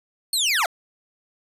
25% pulse linear sweep, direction down, 4435 to 607 Hz, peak -15 dBFS, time 0.33-0.66 s, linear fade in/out 2 ms, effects resampled to 32000 Hz

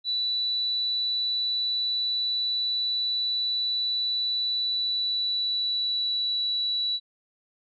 sine tone with pitch glide, 3960 to 3935 Hz, B7 to B7, +4 to -7 cents, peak -24 dBFS, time 0.04-7 s, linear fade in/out 50 ms, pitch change -11 cents, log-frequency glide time 4.57-6.42 s, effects none

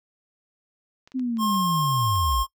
clicks, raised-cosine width 0.2 ms, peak -31 dBFS, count 7, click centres 1.075 / 1.119 / 1.195 / 1.371 / 1.545 / 2.157 / 2.323 s
sine linear sweep, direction down, 264.1 to 49 Hz, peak -23 dBFS, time 1.14-2.44 s, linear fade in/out 20 ms
square tone, 1069 Hz, C6, 37 cents sharp, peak -23 dBFS, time 1.38-2.47 s, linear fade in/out 50 ms
effects noise-tail reverb RT60 0.1 s tail -20 dB re dry

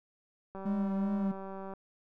click train, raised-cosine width 1 ms, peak -30 dBFS, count 230, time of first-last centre 0.55-1.737 s, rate 193 Hz
triangle tone with vibrato, 199.6 Hz, G3, 32 cents sharp, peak -27 dBFS, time 0.65-1.32 s, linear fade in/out 10 ms, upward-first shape triangle, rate 2.6 Hz, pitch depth 47 cents each way
effects none

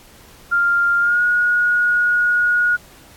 sine tone with pitch glide, 1397 to 1446.3 Hz, F6 to F#6, 0 to -40 cents, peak -13 dBFS, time 0.51-2.77 s, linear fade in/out 20 ms, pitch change +60 cents, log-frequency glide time 1-1.22 s, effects pink hiss -46 dBFS RMS until 3.16 s + AAC 64 kbps

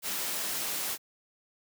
white noise, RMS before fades -33 dBFS, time 0.02-0.98 s, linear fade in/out 50 ms, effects high-pass 150 Hz 12 dB/octave

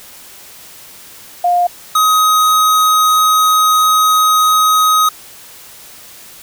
sine / square tone pair in turn, 707 / 1259.7 Hz, F5 / D#6, +21 / +21 cents, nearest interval minor seventh, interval 1000 cents, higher second, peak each -9 dBFS, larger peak neither, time 1.44-1.67 / 1.95-5.09 s, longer second, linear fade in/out 5 ms, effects white hiss -37 dBFS RMS until 6.42 s

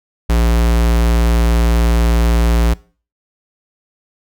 square tone, 57.9 Hz, A#1, 11 cents flat, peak -11 dBFS, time 0.29-2.74 s, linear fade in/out 10 ms, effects noise-tail reverb RT60 0.4 s tail -22 dB re dry

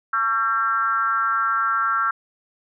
sine tone with frequency modulation, 1356 Hz, E6, 49 cents sharp, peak -18 dBFS, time 0.13-2.11 s, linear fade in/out 5 ms, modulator 235 Hz, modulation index 0.89, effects none

